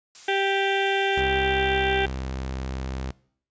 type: noise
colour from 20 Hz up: blue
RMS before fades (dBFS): -40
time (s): 0.15-1.2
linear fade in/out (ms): 0
type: harmonic tone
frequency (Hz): 392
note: G4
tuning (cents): 0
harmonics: 1 / 2 / 4 / 5 / 6 / 7 / 8 / 9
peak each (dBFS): -25 / -26 / -28 / -33 / -33 / -33 / -34 / -35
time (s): 0.28-2.06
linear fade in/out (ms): 5
type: tone with pitch glide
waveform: sawtooth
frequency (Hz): 66.6 to 65.49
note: C2 to C2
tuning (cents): +31 to +2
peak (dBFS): -25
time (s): 1.17-3.11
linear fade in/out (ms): 5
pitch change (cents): -29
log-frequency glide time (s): 1.72-2.03
effects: noise-tail reverb RT60 0.6 s tail -22 dB re dry + resampled to 16000 Hz